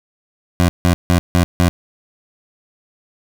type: tone bursts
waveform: 20% pulse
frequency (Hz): 88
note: F2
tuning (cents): +14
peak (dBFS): -6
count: 5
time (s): 0.6-1.69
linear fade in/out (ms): 0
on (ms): 90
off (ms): 160
effects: none